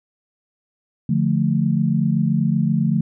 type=chord; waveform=sine; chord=D minor; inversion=none; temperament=equal; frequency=146.83 / 174.61 / 220 Hz; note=D3 / F3 / A3; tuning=0 / 0 / 0 cents; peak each=-20 dBFS; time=1.09-3.01 s; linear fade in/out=5 ms; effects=none